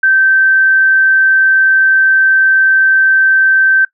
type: tone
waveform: sine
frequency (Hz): 1553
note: G6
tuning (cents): -17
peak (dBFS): -6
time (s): 0.03-3.85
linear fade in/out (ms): 5
effects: noise-tail reverb RT60 0.1 s tail -21 dB re dry